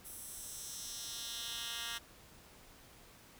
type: tone with high-pass filter sweep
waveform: 10% pulse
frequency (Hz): 233.1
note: A#3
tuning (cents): 0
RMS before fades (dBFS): -44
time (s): 0.04-1.99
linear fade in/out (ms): 20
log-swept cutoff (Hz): 11000 to 2200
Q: 1.5
effects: pink hiss -59 dBFS RMS until 3.39 s